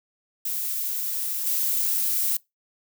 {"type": "noise with level steps", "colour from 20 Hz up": "violet", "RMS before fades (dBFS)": [-28, -24], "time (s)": [0.45, 2.37], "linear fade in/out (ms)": 5, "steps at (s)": 1.46, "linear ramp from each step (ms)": 10, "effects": ["noise-tail reverb RT60 0.2 s tail -24 dB re dry"]}